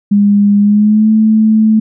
sine tone with pitch glide, 203.5 to 218.1 Hz, G#3 to A3, -35 to -15 cents, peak -5 dBFS, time 0.11-1.8 s, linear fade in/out 10 ms, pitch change +120 cents, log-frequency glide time 0.59-1.1 s, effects none

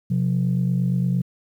sine tone pair together, 129.8 / 178.5 Hz, C3 / F3, -13 / +38 cents, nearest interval tritone, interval 551 cents, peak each -20 dBFS, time 0.1-1.22 s, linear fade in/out 10 ms, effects tanh soft clip ceiling -13 dBFS + 9-bit

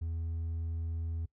sine tone with hard clipping, 82.41 Hz, E2, in tune, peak -34 dBFS, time 0.01-1.26 s, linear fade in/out 10 ms, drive 2 dB, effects noise-tail reverb RT60 0.1 s tail -21 dB re dry

